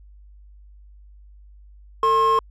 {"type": "tone pair together", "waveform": "triangle", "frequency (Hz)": [449.9, 1070], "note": ["A4", "C6"], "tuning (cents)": [39, 38], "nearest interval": "octave + minor third", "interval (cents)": 1499, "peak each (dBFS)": [-19, -13], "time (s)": [2.03, 2.39], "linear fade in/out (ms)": 2, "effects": ["tanh soft clip ceiling -9 dBFS", "added 50 Hz sine -44 dBFS peak until 2.5 s"]}